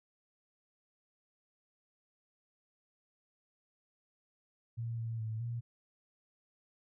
sine tone with pitch steps, 115.9 / 114.2 / 110.4 / 118 Hz, A#2 / A#2 / A2 / A#2, -10 / -35 / +6 / +22 cents, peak -35 dBFS, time 4.77-5.61 s, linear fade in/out 20 ms, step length 210 ms, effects none

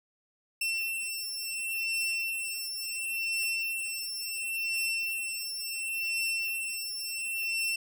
sawtooth beating tone pair, 2697 / 2697.71 Hz, E7 / E7, +39 / +39 cents, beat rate 0.71 Hz, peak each -31 / -30 dBFS, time 0.61-7.76 s, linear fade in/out 5 ms, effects none

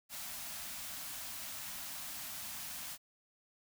white band-stop noise, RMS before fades -44 dBFS, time 0.09-2.98 s, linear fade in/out 50 ms, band 310 to 570 Hz, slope 96 dB/octave, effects none

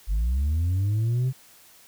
sine linear sweep, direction up, 46.25 to 132.8 Hz, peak -18 dBFS, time 0.07-1.33 s, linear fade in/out 50 ms, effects tanh soft clip ceiling -20 dBFS + white hiss -53 dBFS RMS until 1.87 s

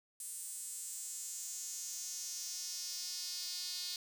sawtooth tone with high-pass filter sweep, 360.4 Hz, F#4, 45 cents flat, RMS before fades -43 dBFS, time 0.2-3.96 s, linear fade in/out 2 ms, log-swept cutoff 8900 to 4400 Hz, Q 3.6, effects none

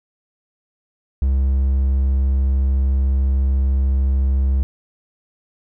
triangle tone, 66.9 Hz, C2, 39 cents sharp, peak -12 dBFS, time 1.22-4.63 s, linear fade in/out 0 ms, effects none

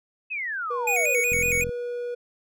sine exponential sweep, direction down, 2637 to 442.3 Hz, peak -27 dBFS, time 0.3-1.22 s, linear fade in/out 20 ms
triangle tone, 484.1 Hz, B4, 35 cents flat, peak -26 dBFS, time 0.7-2.15 s, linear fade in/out 10 ms
square tone with vibrato, 2349 Hz, D7, in tune, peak -22 dBFS, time 0.87-1.64 s, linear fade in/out 5 ms, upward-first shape square, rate 5.4 Hz, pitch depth 90 cents each way
click train, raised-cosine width 5 ms, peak -22 dBFS, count 17, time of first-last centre 1.32-1.692 s, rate 43 Hz
effects none

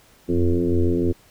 sine tone with frequency modulation, 174.61 Hz, F3, in tune, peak -16 dBFS, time 0.28-1.13 s, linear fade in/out 20 ms, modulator 86.6 Hz, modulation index 2.8, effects pink hiss -54 dBFS RMS until 1.3 s

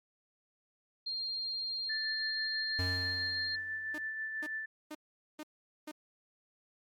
sine tone, 4204 Hz, C8, 7 cents sharp, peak -34 dBFS, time 1.06-3.56 s, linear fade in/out 10 ms
sine tone with tremolo, 1761 Hz, A6, 1 cent sharp, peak -34 dBFS, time 1.89-4.66 s, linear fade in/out 10 ms, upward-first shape sine, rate 6.1 Hz, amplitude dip 35%
square tone with exponential decay, 91.3 Hz, F#2, 23 cents flat, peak -32 dBFS, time 2.79-4.08 s, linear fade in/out 0 ms, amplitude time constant 280 ms
sawtooth tone bursts, 305.1 Hz, D#4, 34 cents flat, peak -37 dBFS, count 5, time 3.94-5.915 s, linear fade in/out 5 ms, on 43 ms, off 440 ms
effects MP3 64 kbps

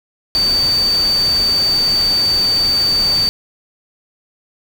sine tone in noise, 4593 Hz, D8, 39 cents flat, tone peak -12 dBFS, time 0.35-3.29 s, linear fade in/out 0 ms, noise pink, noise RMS -26 dBFS, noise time 0.35-3.29 s, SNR +11 dB, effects none

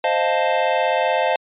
square chord, F dominant seventh, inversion second, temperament equal, 523.3 / 622.3 / 698.5 / 880 Hz, C5 / Eb5 / F5 / A5, 0 / 0 / 0 / 0 cents, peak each -23 dBFS, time 0.04-1.36 s, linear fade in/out 2 ms, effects resampled to 8000 Hz

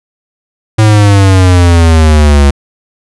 square exponential sweep, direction down, 110 to 69.3 Hz, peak -3 dBFS, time 0.78-2.51 s, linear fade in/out 10 ms, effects resampled to 24000 Hz

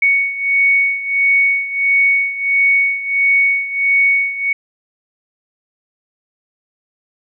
sine beating tone pair, 2226 / 2227.5 Hz, C#7 / C#7, +7 / +8 cents, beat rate 1.5 Hz, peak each -13 / -17 dBFS, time 0.02-4.53 s, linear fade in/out 5 ms, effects none

